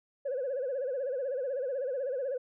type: tone with vibrato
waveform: sine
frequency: 528 Hz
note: C5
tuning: 16 cents sharp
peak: -29 dBFS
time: 0.25-2.38 s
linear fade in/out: 10 ms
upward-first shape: sine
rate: 16 Hz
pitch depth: 130 cents each way
effects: tanh soft clip ceiling -27 dBFS